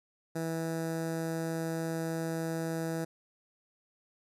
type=tone with notch filter; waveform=15% pulse; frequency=163.4 Hz; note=E3; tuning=15 cents flat; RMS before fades=-34 dBFS; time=0.35-3.05 s; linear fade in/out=10 ms; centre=3000 Hz; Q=0.77; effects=resampled to 32000 Hz